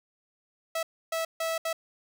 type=tone bursts at uneven times; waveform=sawtooth; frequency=653 Hz; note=E5; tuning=17 cents flat; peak=-24 dBFS; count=4; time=0.75-0.83 / 1.12-1.25 / 1.4-1.58 / 1.65-1.73 s; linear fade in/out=5 ms; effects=none